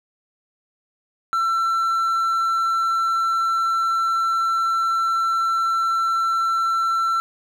triangle tone, 1344 Hz, E6, 33 cents sharp, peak -16 dBFS, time 1.33-7.2 s, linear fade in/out 0 ms, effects none

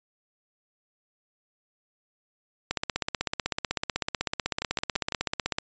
two click trains, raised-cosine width 0.2 ms, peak -12 / -9 dBFS, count 4 / 47, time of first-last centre 4.62-5.123 / 2.71-5.585 s, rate 5.97 / 16 Hz, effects resampled to 16000 Hz

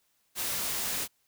white noise, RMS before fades -32 dBFS, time 0.35-1.08 s, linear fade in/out 50 ms, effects white hiss -72 dBFS RMS until 1.27 s

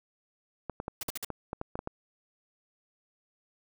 clicks, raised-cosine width 1 ms, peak -20 dBFS, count 10, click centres 0.697 / 0.801 / 0.881 / 1.088 / 1.303 / 1.531 / 1.614 / 1.755 / 1.791 / 1.874 s
white noise bursts, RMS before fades -36 dBFS, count 4, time 1.01-1.247 s, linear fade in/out 2 ms, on 21 ms, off 51 ms
effects none

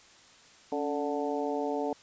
harmonic tone with a mistuned harmonic, 146.83 Hz, D3, in tune, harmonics 2 / 3 / 4 / 5 / 6, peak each -34 / -33 / -36 / -36 / -38 dBFS, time 0.72-1.93 s, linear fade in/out 2 ms, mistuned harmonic 2, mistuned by -72 cents, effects white hiss -56 dBFS RMS until 2.02 s + resampled to 16000 Hz

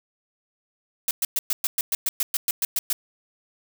blue noise bursts, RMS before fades -23 dBFS, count 14, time 1.08-2.93 s, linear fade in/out 2 ms, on 30 ms, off 110 ms, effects none

